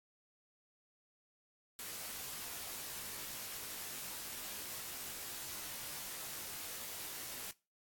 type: noise with comb filter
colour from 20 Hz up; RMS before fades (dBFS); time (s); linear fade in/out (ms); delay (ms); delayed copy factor
white; -45; 1.79-7.51; 0; 18; -0.85
effects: noise-tail reverb RT60 0.3 s tail -22 dB re dry + AAC 64 kbps